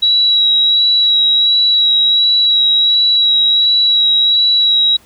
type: tone with vibrato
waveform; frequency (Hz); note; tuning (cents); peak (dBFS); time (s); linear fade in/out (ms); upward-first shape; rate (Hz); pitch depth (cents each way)
sine; 3886; B7; -29; -8; 0.02-4.97; 10; sine; 1.4; 17
effects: pink hiss -47 dBFS RMS until 5.05 s